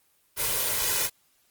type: noise with comb filter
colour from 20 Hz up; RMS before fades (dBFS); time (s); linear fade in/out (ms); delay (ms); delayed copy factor
white; -26; 0.36-1.1; 50; 2; +0.65
effects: white hiss -66 dBFS RMS until 1.5 s + Opus 24 kbps